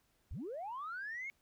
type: linear sweep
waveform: sine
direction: up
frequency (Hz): 41.2 to 2217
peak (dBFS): -39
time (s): 0.31-1.3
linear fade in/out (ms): 0
effects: tanh soft clip ceiling -36 dBFS + pink hiss -75 dBFS RMS until 1.41 s